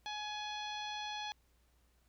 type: harmonic tone with a mistuned harmonic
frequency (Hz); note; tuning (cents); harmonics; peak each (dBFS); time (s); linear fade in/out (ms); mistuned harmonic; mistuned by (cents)
842; G#5; +24; 1 / 2 / 3 / 4 / 5 / 6 / 7; -42 / -49 / -49 / -45 / -50 / -59 / -56; 0.06-1.32; 0; 3; -22
effects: added 60 Hz sine -70 dBFS peak until 2.08 s + pink hiss -75 dBFS RMS until 2.08 s